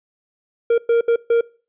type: tone bursts at uneven times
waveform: triangle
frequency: 466.2 Hz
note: A#4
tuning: in tune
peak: -10 dBFS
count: 4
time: 0.7-0.78 / 0.89-1.01 / 1.08-1.16 / 1.3-1.41 s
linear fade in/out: 5 ms
effects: noise-tail reverb RT60 0.4 s tail -23 dB re dry + resampled to 8000 Hz